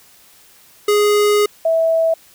square / sine tone pair in turn, 415.3 / 653.2 Hz, G#4 / E5, 0 / -16 cents, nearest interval minor sixth, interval 784 cents, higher second, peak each -12 dBFS, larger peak neither, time 0.88-1.46 / 1.65-2.14 s, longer first, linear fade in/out 5 ms, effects white hiss -48 dBFS RMS until 2.34 s

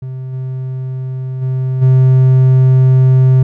triangle tone with level steps, 130 Hz, C3, 11 cents flat, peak -19 / -16 / -11 / -3 dBFS, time 0.02-3.43 s, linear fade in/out 5 ms, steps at 0.32 / 1.41 / 1.81 s, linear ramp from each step 20 ms, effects none

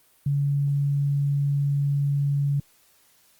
sine tone, 141.8 Hz, C#3, 40 cents sharp, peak -20 dBFS, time 0.26-2.6 s, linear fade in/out 5 ms, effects white hiss -60 dBFS RMS until 3.39 s + Opus 32 kbps

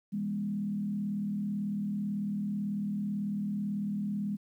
sine tone with frequency modulation, 203.4 Hz, G#3, 36 cents flat, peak -30 dBFS, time 0.12-4.37 s, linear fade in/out 20 ms, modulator 38.1 Hz, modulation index 0.64, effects 11-bit

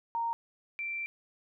sine tone pair in turn, 927 / 2349 Hz, A#5 / D7, -10 / 0 cents, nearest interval octave + major third, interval 1610 cents, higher second, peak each -29 / -33 dBFS, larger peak first, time 0.15-0.33 / 0.79-1.06 s, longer second, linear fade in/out 0 ms, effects none

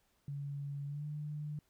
sine tone with pitch glide, 141.8 to 149.37 Hz, C#3 to D3, +40 to +30 cents, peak -38 dBFS, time 0.28-1.59 s, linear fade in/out 2 ms, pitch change +90 cents, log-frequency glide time 0.86-1.06 s, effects pink hiss -75 dBFS RMS until 1.69 s

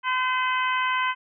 harmonic tone, 511 Hz, C5, 41 cents flat, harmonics 2 / 3 / 4 / 5 / 6, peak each -24 / -28 / -30 / -32 / -34 dBFS, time 0.03-1.15 s, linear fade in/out 50 ms, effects none

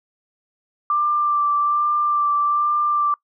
sine tone with vibrato, 1180 Hz, D6, 8 cents sharp, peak -16 dBFS, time 0.9-3.14 s, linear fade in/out 2 ms, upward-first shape sine, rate 1.2 Hz, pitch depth 16 cents each way, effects noise-tail reverb RT60 0.1 s tail -22 dB re dry

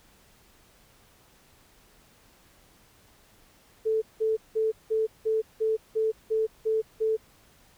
sine tone bursts, 440 Hz, A4, in tune, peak -22 dBFS, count 10, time 3.85-7.17 s, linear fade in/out 20 ms, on 170 ms, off 180 ms, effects pink hiss -59 dBFS RMS until 7.77 s

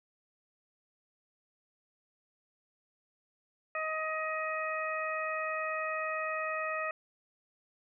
harmonic tone, 629 Hz, D#5, 19 cents sharp, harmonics 1 / 2 / 3 / 4, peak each -37 / -36 / -38 / -40 dBFS, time 3.75-6.91 s, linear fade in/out 2 ms, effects none

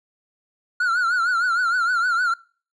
triangle tone with vibrato, 1418 Hz, F6, 26 cents sharp, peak -16 dBFS, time 0.8-2.34 s, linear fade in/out 5 ms, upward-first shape triangle, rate 6.5 Hz, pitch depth 120 cents each way, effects noise-tail reverb RT60 0.4 s tail -23 dB re dry + resampled to 22050 Hz

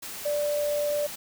sine tone in noise, 587.3 Hz, D5, in tune, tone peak -24 dBFS, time 0.25-1.07 s, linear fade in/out 10 ms, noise white, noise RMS -38 dBFS, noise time 0.02-1.16 s, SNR +11 dB, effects none

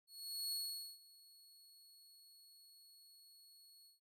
sawtooth tone with ADSR envelope, 4354 Hz, C#8, 32 cents flat, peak -36 dBFS, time 0.07-4 s, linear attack 450 ms, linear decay 460 ms, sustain -23 dB, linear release 140 ms, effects none

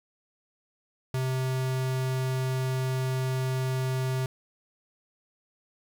square tone, 130.2 Hz, C3, 8 cents flat, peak -27 dBFS, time 1.14-4.26 s, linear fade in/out 2 ms, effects 9-bit

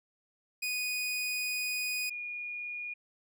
sawtooth / sine tone pair in turn, 2480 / 2439 Hz, D#7 / D#7, -6 / -35 cents, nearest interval unison, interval 29 cents, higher first, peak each -28 / -36 dBFS, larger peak first, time 0.62-2.1 / 2.1-2.94 s, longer first, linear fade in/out 10 ms, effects none

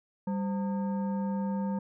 sine tone with frequency modulation, 196 Hz, G3, in tune, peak -28 dBFS, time 0.27-1.79 s, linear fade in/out 5 ms, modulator 714 Hz, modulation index 0.55, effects none

